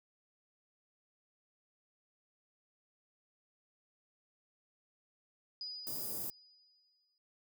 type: tone with exponential decay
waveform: sine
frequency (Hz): 4944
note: D#8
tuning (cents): -12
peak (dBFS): -39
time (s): 5.61-7.18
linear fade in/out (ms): 1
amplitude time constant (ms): 340
type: band-stop noise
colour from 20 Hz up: white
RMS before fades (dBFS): -40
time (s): 5.87-6.3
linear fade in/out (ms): 0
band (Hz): 520 to 12000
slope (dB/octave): 12
effects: high-pass 80 Hz 12 dB/octave